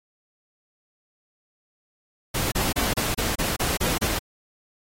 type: noise bursts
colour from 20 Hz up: pink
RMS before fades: -25 dBFS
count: 9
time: 2.34-4.192 s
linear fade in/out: 10 ms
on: 180 ms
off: 29 ms
effects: AAC 48 kbps